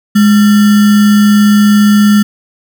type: tone with sample-and-hold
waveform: sine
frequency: 207.7 Hz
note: G#3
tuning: in tune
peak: -3 dBFS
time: 0.15-2.23 s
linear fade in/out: 10 ms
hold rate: 1575 Hz
effects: none